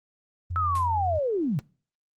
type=tone with vibrato; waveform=sine; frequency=87.7 Hz; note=F2; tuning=8 cents sharp; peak=-28 dBFS; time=0.5-1.19 s; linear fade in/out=10 ms; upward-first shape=sine; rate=12 Hz; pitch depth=11 cents each way
type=linear sweep; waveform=sine; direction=down; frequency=1318.5 to 123.8 Hz; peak=-23 dBFS; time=0.56-1.59 s; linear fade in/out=0 ms
type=noise with exponential decay; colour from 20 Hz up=white; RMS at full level=-35 dBFS; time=0.75-0.91 s; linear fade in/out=5 ms; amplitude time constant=34 ms
effects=noise-tail reverb RT60 0.4 s tail -23 dB re dry + Opus 24 kbps